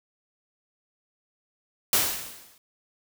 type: noise with exponential decay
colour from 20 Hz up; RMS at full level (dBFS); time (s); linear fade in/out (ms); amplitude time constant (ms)
white; -19; 1.93-2.58; 2; 140
effects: none